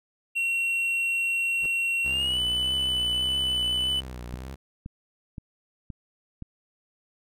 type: tone with pitch glide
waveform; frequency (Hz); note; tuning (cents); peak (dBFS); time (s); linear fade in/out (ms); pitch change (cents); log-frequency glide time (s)
triangle; 2733 to 2998; F7 to F#7; -38 to +22; -22; 0.35-4.01; 20; +160; 2.07-2.4
type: noise with exponential growth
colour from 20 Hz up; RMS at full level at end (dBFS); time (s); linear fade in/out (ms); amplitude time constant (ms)
brown; -32; 1.56-1.66; 2; 20
type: tone with vibrato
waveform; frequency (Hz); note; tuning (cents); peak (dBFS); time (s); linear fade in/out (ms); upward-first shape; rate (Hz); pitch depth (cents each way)
sawtooth; 63.6; C2; -48; -32; 2.04-4.56; 20; triangle; 1.7; 110
type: click train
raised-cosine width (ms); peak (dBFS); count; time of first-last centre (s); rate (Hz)
5; -24; 5; 4.34-6.423; 1.92
effects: none